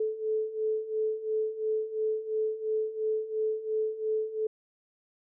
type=beating tone pair; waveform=sine; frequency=433.3 / 436.2 Hz; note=A4 / A4; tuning=-27 / -15 cents; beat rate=2.9 Hz; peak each=-33 / -29 dBFS; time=0-4.47 s; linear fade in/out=5 ms; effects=none